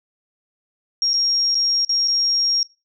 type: tone with dropouts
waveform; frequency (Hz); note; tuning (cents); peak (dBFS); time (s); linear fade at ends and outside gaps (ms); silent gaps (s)
sine; 5580; F8; -2; -16; 1.02-2.63; 1; 1.134-1.139 / 1.546-1.552 / 1.849-1.893 / 2.076-2.081
effects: noise-tail reverb RT60 0.3 s tail -24 dB re dry